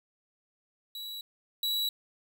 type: tone pair in turn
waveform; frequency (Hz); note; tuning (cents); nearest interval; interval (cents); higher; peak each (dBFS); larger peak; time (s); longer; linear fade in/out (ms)
45% pulse; 3912 / 3912; B7 / B7; -17 / -17; unison; 0; neither; -38 / -28; second; 0.95-1.21 / 1.63-1.89; neither; 2
effects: 11-bit